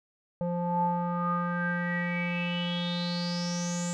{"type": "tone with low-pass filter sweep", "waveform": "square", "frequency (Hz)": 174.61, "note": "F3", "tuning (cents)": 0, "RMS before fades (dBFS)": -30, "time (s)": [0.41, 3.93], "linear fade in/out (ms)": 0, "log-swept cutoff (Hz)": [660, 7500], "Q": 9.8, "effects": []}